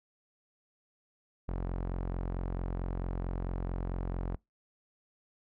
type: tone with low-pass filter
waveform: sawtooth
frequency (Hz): 44.5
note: F1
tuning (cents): +33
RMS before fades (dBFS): -35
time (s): 1.48-4.36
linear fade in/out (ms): 10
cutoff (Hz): 1100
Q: 0.76
effects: noise-tail reverb RT60 0.2 s tail -26 dB re dry